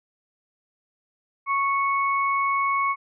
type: tone pair together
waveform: sine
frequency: 1105 / 2210 Hz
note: C#6 / C#7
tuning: -6 / -6 cents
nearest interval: octave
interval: 1200 cents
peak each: -21 / -27 dBFS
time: 1.46-2.96 s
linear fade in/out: 50 ms
effects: none